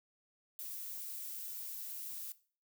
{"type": "noise", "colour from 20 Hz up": "violet", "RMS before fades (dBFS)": -44, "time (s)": [0.59, 2.32], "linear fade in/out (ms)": 0, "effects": ["noise-tail reverb RT60 0.4 s tail -17 dB re dry"]}